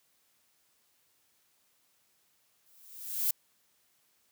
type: noise with exponential growth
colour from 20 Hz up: violet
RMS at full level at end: -26 dBFS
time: 2.66-3.31 s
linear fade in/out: 5 ms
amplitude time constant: 140 ms
effects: white hiss -71 dBFS RMS until 4.31 s + high-pass 60 Hz 12 dB/octave